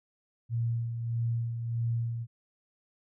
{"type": "tone with tremolo", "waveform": "sine", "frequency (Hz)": 116.54, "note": "A#2", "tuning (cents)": 0, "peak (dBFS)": -26, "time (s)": [0.49, 2.27], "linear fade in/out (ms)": 50, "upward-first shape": "sine", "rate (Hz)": 1.6, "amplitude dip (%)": 50, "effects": []}